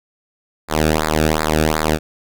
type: tone with flanger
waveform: sawtooth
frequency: 77.78 Hz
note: D#2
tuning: in tune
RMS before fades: -17 dBFS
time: 0.68-1.99 s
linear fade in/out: 50 ms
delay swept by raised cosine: 0.33 to 1 ms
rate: 2.7 Hz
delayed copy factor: -1
effects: none